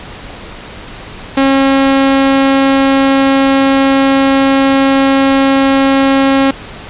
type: tone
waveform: sawtooth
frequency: 271.3 Hz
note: C#4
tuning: 37 cents flat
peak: -3 dBFS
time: 1.37-6.51 s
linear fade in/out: 5 ms
effects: pink hiss -29 dBFS RMS until 6.89 s + resampled to 8000 Hz